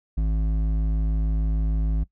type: tone with hard clipping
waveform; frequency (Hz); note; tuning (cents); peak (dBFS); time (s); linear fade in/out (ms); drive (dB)
sine; 53.3; G#1; +46; -22; 0.17-2.04; 10; 9
effects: noise-tail reverb RT60 0.1 s tail -19 dB re dry